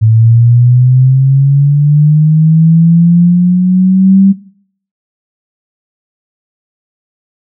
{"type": "linear sweep", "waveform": "sine", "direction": "up", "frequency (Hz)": [109.4, 196], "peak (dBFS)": -3, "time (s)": [0.01, 4.33], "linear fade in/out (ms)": 20, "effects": ["noise-tail reverb RT60 0.6 s tail -18 dB re dry"]}